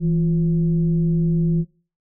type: tone with frequency modulation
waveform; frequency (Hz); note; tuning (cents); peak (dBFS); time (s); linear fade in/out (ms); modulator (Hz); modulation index
sine; 164.81; E3; 0; -16; 0-1.65; 50; 188; 0.43
effects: noise-tail reverb RT60 0.4 s tail -20 dB re dry